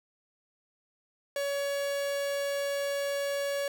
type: tone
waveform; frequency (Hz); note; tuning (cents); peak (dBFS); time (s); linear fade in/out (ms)
45% pulse; 563; C#5; +27; -29; 1.36-3.68; 2
effects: none